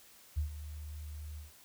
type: tone with ADSR envelope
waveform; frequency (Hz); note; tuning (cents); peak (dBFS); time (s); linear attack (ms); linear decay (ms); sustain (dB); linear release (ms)
sine; 75.3; D2; +44; -28; 0.36-1.52; 20; 110; -13; 150
effects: white hiss -59 dBFS RMS until 1.64 s